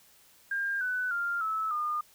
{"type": "tone with pitch steps", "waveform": "sine", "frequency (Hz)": [1604, 1496.6, 1396.4, 1302.9, 1215.6], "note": ["G6", "F#6", "F6", "E6", "D#6"], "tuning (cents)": [39, 19, -1, -21, -41], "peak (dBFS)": -28, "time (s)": [0.51, 2.01], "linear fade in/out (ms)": 5, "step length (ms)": 300, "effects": ["white hiss -60 dBFS RMS until 2.14 s"]}